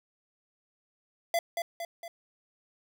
square tone with echo, 678 Hz, E5, 49 cents sharp, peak -25 dBFS, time 1.34-1.39 s, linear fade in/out 2 ms, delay 230 ms, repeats 3, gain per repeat -5 dB, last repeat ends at 2.08 s, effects none

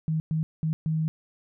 sine tone bursts at uneven times, 158.2 Hz, D#3, 29 cents sharp, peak -23 dBFS, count 4, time 0.08-0.2 / 0.31-0.43 / 0.63-0.73 / 0.86-1.08 s, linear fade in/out 0 ms, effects none

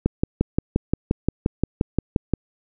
click train, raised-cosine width 3 ms, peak -5 dBFS, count 14, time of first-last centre 0.06-2.337 s, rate 5.71 Hz, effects none

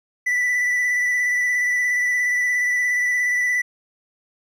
triangle tone with vibrato, 1975.5 Hz, B6, in tune, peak -16 dBFS, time 0.26-3.62 s, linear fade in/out 10 ms, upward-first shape square, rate 17 Hz, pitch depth 16 cents each way, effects none

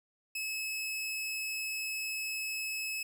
sawtooth tone, 2587 Hz, E7, 33 cents flat, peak -31 dBFS, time 0.35-3.03 s, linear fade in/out 5 ms, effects none

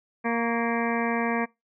harmonic tone with a mistuned harmonic, 233.1 Hz, A#3, in tune, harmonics 1 / 2 / 3 / 4 / 5 / 7 / 8 / 9 / 10, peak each -27 / -30 / -32 / -33 / -34 / -35 / -36 / -37 / -37 dBFS, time 0.24-1.46 s, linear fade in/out 20 ms, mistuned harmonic 5, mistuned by -34 cents, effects noise-tail reverb RT60 0.2 s tail -23 dB re dry

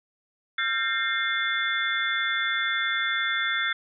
sine tone cluster, 1372 / 1583 / 1821 / 2115 / 3478 Hz, F6 / G6 / A#6 / C7 / A7, -31 / +17 / -41 / +18 / -21 cents, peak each -30 dBFS, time 0.58-3.73 s, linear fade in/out 5 ms, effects none

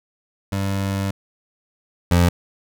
25% pulse tone pair in turn, 98 / 87.31 Hz, G2 / F2, 0 / 0 cents, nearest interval major second, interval 200 cents, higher first, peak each -17 / -9 dBFS, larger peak second, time 0.52-1.11 / 2.11-2.29 s, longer first, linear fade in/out 5 ms, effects none

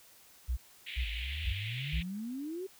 sine tone bursts, 61.74 Hz, B1, in tune, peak -29 dBFS, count 4, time 0.48-2.014 s, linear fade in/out 20 ms, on 91 ms, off 390 ms
pink band-pass noise, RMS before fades -42 dBFS, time 0.86-2.03 s, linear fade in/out 10 ms, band 2100 to 3500 Hz, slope 48 dB/octave
sine exponential sweep, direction up, 49.66 to 392 Hz, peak -36 dBFS, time 1.04-2.67 s, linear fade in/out 10 ms
effects white hiss -59 dBFS RMS until 2.79 s

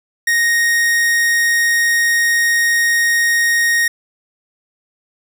45% pulse tone, 1864.7 Hz, A#6, in tune, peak -12 dBFS, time 0.27-3.88 s, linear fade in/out 5 ms, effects none

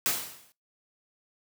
white noise with exponential decay, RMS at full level -24 dBFS, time 0.06-0.52 s, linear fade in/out 0 ms, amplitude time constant 100 ms, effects noise-tail reverb RT60 0.2 s tail -20 dB re dry + high-pass 100 Hz 12 dB/octave

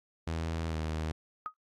sawtooth tone with pitch glide, 81.6 to 78.77 Hz, E2 to D#2, -17 to +22 cents, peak -28 dBFS, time 0.27-1.12 s, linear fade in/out 5 ms, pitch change -61 cents, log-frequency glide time 0.69-0.75 s
sine tone with exponential decay, 1254 Hz, D#6, 13 cents sharp, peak -29 dBFS, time 1.46-1.54 s, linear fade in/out 0 ms, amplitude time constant 16 ms
effects low-pass 7000 Hz 12 dB/octave + AAC 64 kbps

